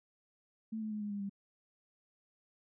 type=tone with pitch steps; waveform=sine; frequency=220.9 / 216.2 / 211.7 / 207.2 / 202.8 / 198.51 Hz; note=A3 / A3 / G#3 / G#3 / G#3 / G3; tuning=+7 / -30 / +33 / -4 / -41 / +22 cents; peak=-36 dBFS; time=0.72-1.296 s; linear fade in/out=10 ms; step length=96 ms; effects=none